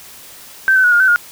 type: tone with pitch steps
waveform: sine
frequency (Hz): 1553 / 1523 / 1462 / 1419 / 1527 / 1426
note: G6 / F#6 / F#6 / F6 / G6 / F6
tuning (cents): -17 / +50 / -21 / +27 / -46 / +36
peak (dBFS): -8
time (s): 0.68-1.16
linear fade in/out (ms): 0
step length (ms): 80
effects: white hiss -38 dBFS RMS until 1.31 s